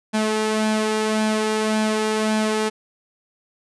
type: tone with flanger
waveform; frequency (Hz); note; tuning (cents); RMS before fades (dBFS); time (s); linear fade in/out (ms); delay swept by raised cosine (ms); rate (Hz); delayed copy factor
sawtooth; 216.4; A3; -29; -21; 0.13-2.7; 20; 1.2 to 2.5; 1.8; +0.5
effects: resampled to 24000 Hz